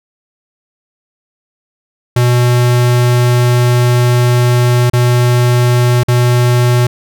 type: tone with dropouts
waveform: square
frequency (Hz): 122.4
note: B2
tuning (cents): -15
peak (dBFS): -8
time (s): 2.16-6.87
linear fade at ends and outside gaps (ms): 5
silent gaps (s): 4.899-4.933 / 6.034-6.082
effects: none